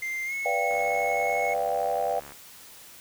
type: tone with pitch glide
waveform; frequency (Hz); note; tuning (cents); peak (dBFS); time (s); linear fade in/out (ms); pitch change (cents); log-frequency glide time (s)
triangle; 2093 to 2189; C7 to C#7; 0 to -22; -27; 0.02-1.54; 5; +78; 0.25-0.34
type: chord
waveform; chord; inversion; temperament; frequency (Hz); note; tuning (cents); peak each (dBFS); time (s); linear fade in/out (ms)
sine; G dominant seventh; first; equal with one note detuned; 493.9 / 587.3 / 696.4 / 784; B4 / D5 / F5 / G5; 0 / 0 / -5 / 0; -31 / -30 / -29 / -29; 0.45-2.2; 10
type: click train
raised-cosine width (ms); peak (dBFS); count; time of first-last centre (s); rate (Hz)
0.5; -29; 116; 0.71-2.321; 71.4
effects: white hiss -48 dBFS RMS until 3 s